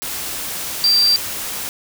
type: tone in noise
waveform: sine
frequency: 4699 Hz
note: D8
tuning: in tune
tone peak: -11 dBFS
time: 0.84-1.16 s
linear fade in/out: 0 ms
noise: white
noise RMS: -26 dBFS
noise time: 0.02-1.69 s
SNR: +12 dB
effects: none